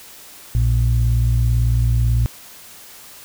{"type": "tone pair together", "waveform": "sine", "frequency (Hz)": [58.49, 116.54], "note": ["A#1", "A#2"], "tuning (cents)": [7, 0], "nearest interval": "octave", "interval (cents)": 1193, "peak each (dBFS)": -15, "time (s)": [0.55, 2.26], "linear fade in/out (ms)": 0, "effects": ["tanh soft clip ceiling -8 dBFS", "white hiss -41 dBFS RMS until 3.24 s"]}